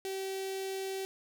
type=tone with notch filter; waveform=sawtooth; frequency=384.6 Hz; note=G4; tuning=33 cents flat; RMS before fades=-37 dBFS; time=0.05-1.05 s; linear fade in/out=0 ms; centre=1200 Hz; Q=0.82; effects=none